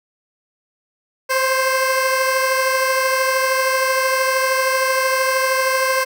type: beating tone pair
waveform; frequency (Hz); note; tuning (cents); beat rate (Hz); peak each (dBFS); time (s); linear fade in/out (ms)
15% pulse; 523.3 / 536.3; C5 / C5; 0 / +43; 13; -10 / -18; 1.29-6.05; 20
effects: none